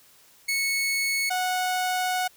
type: tone pair in turn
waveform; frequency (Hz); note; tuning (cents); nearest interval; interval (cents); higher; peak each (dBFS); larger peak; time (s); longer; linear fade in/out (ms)
sawtooth; 2204 / 735.5; C#7 / F#5; -11 / -11; octave + perfect fifth; 1900; first; -20; neither; 0.48-1.3 / 1.3-2.28; second; 10
effects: white hiss -56 dBFS RMS until 2.36 s